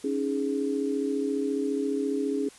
sine chord, C# suspended second, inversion none, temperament just, 277.2 / 311.8 / 415.8 Hz, C#4 / D#4 / G#4, 0 / +4 / +2 cents, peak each -28 / -33 / -29 dBFS, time 0.04-2.49 s, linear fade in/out 5 ms, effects white hiss -51 dBFS RMS until 2.58 s + resampled to 24000 Hz

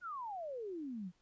sine exponential sweep, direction down, 1490 to 168.1 Hz, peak -40 dBFS, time 0.01-1.12 s, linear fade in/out 50 ms, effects pink hiss -75 dBFS RMS until 1.21 s + resampled to 16000 Hz

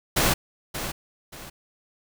pink noise with echo, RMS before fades -21 dBFS, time 0.16-0.34 s, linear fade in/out 10 ms, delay 580 ms, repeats 2, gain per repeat -10 dB, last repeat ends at 1.5 s, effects none

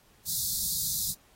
white band-stop noise, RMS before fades -30 dBFS, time 0.25-1.15 s, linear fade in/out 50 ms, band 200 to 3700 Hz, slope 96 dB/octave, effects pink hiss -62 dBFS RMS until 1.35 s + AAC 48 kbps

